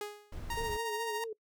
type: tone with exponential decay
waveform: sawtooth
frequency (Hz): 415.3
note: G#4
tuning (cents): 0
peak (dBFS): -31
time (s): 0.01-0.41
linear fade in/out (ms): 2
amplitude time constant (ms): 85
type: noise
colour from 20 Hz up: brown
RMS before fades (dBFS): -41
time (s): 0.32-0.77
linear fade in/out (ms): 5
type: tone with tremolo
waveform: sawtooth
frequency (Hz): 932.3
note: A#5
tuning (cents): 0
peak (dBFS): -30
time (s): 0.5-1.24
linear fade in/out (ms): 2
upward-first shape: sine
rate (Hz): 14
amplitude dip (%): 40
type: tone with vibrato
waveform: sine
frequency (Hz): 438.3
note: A4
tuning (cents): -7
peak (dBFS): -36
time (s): 0.57-1.33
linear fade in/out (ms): 5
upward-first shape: sine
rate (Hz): 4.8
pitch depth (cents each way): 77
effects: noise-tail reverb RT60 0.1 s tail -22 dB re dry